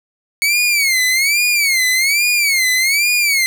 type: tone with vibrato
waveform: sawtooth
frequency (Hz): 2217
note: C#7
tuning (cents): 0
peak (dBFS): -9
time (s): 0.42-3.46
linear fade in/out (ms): 0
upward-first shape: sine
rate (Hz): 1.2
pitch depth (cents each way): 170
effects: none